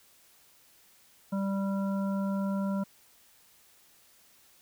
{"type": "harmonic tone", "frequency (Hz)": 196, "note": "G3", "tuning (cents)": 0, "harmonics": [1, 3, 5, 7], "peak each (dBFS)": [-28, -38, -42, -45], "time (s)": [1.32, 2.84], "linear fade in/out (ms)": 10, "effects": ["white hiss -61 dBFS RMS until 4.61 s"]}